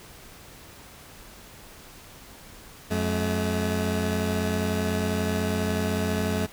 20% pulse tone pair together, 90.23 / 214.6 Hz, F#2 / A3, -43 / -43 cents, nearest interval octave + minor third, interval 1500 cents, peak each -22 dBFS, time 2.9-6.47 s, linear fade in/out 20 ms, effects pink hiss -47 dBFS RMS until 6.52 s

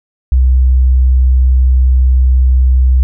sine tone, 63.9 Hz, C2, 40 cents flat, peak -5 dBFS, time 0.32-3.03 s, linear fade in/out 0 ms, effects none

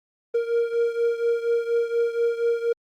triangle beating tone pair, 466.2 / 470.4 Hz, A#4 / A#4, 0 / +16 cents, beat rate 4.2 Hz, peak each -20 / -24 dBFS, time 0.34-2.73 s, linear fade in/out 10 ms, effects Opus 24 kbps

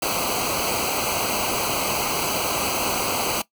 pink noise with comb filter, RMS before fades -24 dBFS, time 0.02-3.42 s, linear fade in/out 5 ms, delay 0.56 ms, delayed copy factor -0.9, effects noise-tail reverb RT60 0.1 s tail -18 dB re dry

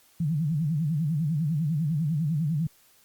sine tone with vibrato, 155.3 Hz, D#3, 3 cents flat, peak -23 dBFS, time 0.2-2.67 s, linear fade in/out 5 ms, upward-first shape sine, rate 10 Hz, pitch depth 170 cents each way, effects white hiss -60 dBFS RMS until 3.04 s + Opus 48 kbps

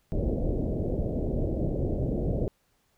pink low-pass noise, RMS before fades -28 dBFS, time 0.12-2.48 s, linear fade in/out 0 ms, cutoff 610 Hz, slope 48 dB/octave, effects pink hiss -70 dBFS RMS until 2.97 s

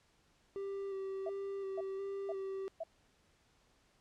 triangle tone with vibrato, 390.4 Hz, G4, 7 cents flat, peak -36 dBFS, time 0.56-2.68 s, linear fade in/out 0 ms, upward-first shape square, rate 1.4 Hz, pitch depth 17 cents each way
sine tone bursts, 657 Hz, E5, 6 cents flat, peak -37 dBFS, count 4, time 1.26-2.836 s, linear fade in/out 5 ms, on 34 ms, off 480 ms
effects pink hiss -71 dBFS RMS until 4 s + low-pass 8000 Hz 12 dB/octave

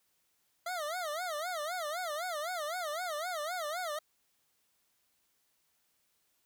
25% pulse tone with vibrato, 659.3 Hz, E5, in tune, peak -31 dBFS, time 0.66-3.99 s, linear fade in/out 5 ms, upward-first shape sine, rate 3.9 Hz, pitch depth 200 cents each way, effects white hiss -75 dBFS RMS until 6.45 s

